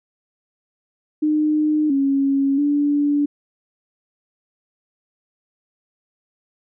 sine tone with pitch steps, 304.6 / 275.1 / 289.8 Hz, D#4 / C#4 / D4, -37 / -13 / -23 cents, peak -15 dBFS, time 1.22-3.26 s, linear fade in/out 10 ms, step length 680 ms, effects none

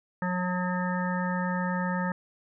harmonic tone, 180.8 Hz, F#3, 40 cents flat, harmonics 1 / 3 / 5 / 7 / 9 / 10, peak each -28 / -36 / -34 / -37 / -39 / -37 dBFS, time 0.22-2.12 s, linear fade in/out 2 ms, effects none

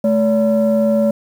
sine tone pair together, 217.2 / 570 Hz, A3 / C#5, -22 / +48 cents, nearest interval octave + perfect fourth, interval 1670 cents, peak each -13 dBFS, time 0.04-1.11 s, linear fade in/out 5 ms, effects tanh soft clip ceiling -7 dBFS + 7-bit

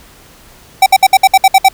square tone bursts, 770 Hz, G5, 31 cents flat, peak -3 dBFS, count 9, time 0.82-1.686 s, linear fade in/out 5 ms, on 42 ms, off 61 ms, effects pink hiss -41 dBFS RMS until 1.73 s

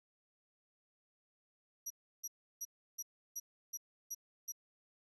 35% pulse tone bursts, 5800 Hz, F#8, 35 cents flat, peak -37 dBFS, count 8, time 1.86-4.522 s, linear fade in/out 10 ms, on 44 ms, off 330 ms, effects none

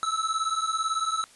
square beating tone pair, 1300 / 1318 Hz, E6 / E6, -24 / -1 cents, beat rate 18 Hz, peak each -29 dBFS, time 0.03-1.24 s, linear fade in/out 0 ms, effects white hiss -54 dBFS RMS until 1.35 s + resampled to 24000 Hz

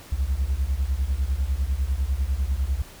sine beating tone pair, 62.2 / 72.2 Hz, B1 / D2, +13 / -29 cents, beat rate 10 Hz, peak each -23 dBFS, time 0.12-2.82 s, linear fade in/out 5 ms, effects tanh soft clip ceiling -17 dBFS + pink hiss -46 dBFS RMS until 3 s

